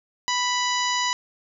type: harmonic tone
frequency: 987.8 Hz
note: B5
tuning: in tune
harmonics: 1 / 2 / 3 / 4 / 5 / 6 / 7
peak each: -25 / -28 / -30 / -31 / -32 / -33 / -33 dBFS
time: 0.28-1.13 s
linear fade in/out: 0 ms
effects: none